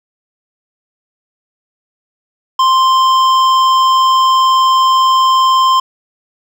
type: tone with hard clipping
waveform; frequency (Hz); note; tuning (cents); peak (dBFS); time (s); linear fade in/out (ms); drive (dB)
triangle; 1046.5; C6; 0; -9; 2.59-5.8; 5; 14
effects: none